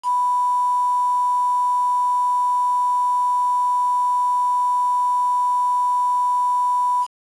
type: tone with quantisation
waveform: sine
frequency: 987.8 Hz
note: B5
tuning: in tune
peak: -16 dBFS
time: 0.03-7.07 s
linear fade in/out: 50 ms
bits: 6
effects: resampled to 24000 Hz